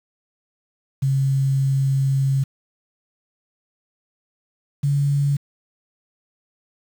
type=tone pair in turn; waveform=sine; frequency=135.6 / 141.94 Hz; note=C#3 / C#3; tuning=-38 / +41 cents; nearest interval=minor second; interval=79 cents; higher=second; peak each=-16 / -16 dBFS; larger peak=neither; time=1.02-2.44 / 4.83-5.37 s; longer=first; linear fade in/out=10 ms; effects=7-bit